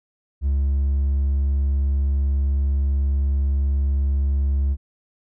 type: tone with hard clipping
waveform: sine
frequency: 69.3 Hz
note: C#2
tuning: in tune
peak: -18 dBFS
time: 0.41-4.77 s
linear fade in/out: 50 ms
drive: 2 dB
effects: none